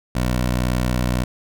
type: tone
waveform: 15% pulse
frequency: 61.74 Hz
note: B1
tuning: in tune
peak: -12 dBFS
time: 0.15-1.24 s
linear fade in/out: 5 ms
effects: none